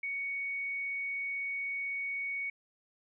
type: tone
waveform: sine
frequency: 2231 Hz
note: C#7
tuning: 11 cents sharp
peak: -33 dBFS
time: 0.03-2.5 s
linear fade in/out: 5 ms
effects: none